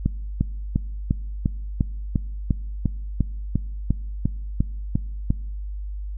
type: click train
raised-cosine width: 5 ms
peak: -7 dBFS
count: 16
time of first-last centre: 0.06-5.305 s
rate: 2.86 Hz
effects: noise-tail reverb RT60 1.0 s tail -23 dB re dry + added 50 Hz sine -28 dBFS peak until 6.17 s